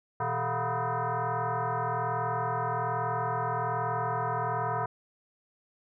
sine tone with frequency modulation, 120.4 Hz, B2, 44 cents flat, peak -27 dBFS, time 0.2-4.86 s, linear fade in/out 5 ms, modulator 282 Hz, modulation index 4.3, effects none

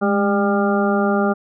harmonic tone with a mistuned harmonic, 199.8 Hz, G3, 33 cents sharp, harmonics 1 / 2 / 3 / 4 / 6 / 7, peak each -18 / -21 / -23 / -24 / -26 / -26 dBFS, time 0.01-1.34 s, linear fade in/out 20 ms, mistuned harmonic 1, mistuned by +58 cents, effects none

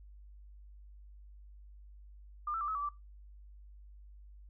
sine tone with pitch steps, 1200 / 1328 / 1178 / 1287 / 1151 / 1168 Hz, D6 / E6 / D6 / E6 / D6 / D6, +37 / +12 / +5 / -42 / -35 / -10 cents, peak -33 dBFS, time 2.47-2.89 s, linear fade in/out 5 ms, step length 70 ms, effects noise-tail reverb RT60 0.2 s tail -17 dB re dry + added 50 Hz sine -51 dBFS peak until 4.49 s

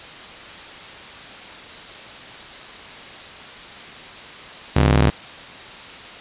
sawtooth ring-modulated tone, 103.83 Hz, G#2, in tune, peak -6 dBFS, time 4.76-5.1 s, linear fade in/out 0 ms, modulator 31.3 Hz, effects white hiss -37 dBFS RMS until 6.2 s + resampled to 8000 Hz

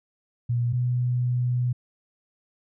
sine tone pair in turn, 120 / 123.59 Hz, B2 / B2, -49 / +2 cents, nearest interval minor second, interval 51 cents, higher second, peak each -21 dBFS, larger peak neither, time 0.49-0.73 / 0.73-1.73 s, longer second, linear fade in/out 10 ms, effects none

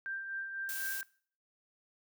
sine tone with tremolo, 1578 Hz, G6, 11 cents sharp, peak -35 dBFS, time 0.06-1.03 s, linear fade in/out 0 ms, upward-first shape sine, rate 4 Hz, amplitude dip 45%
blue noise, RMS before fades -40 dBFS, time 0.69-1.01 s, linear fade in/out 0 ms
effects noise-tail reverb RT60 0.5 s tail -22 dB re dry

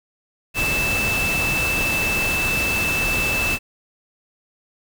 sine tone in noise, 2637 Hz, E7, in tune, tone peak -20 dBFS, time 0.54-3.59 s, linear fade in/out 50 ms, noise pink, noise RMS -25 dBFS, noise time 0.54-3.59 s, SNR +2 dB, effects none

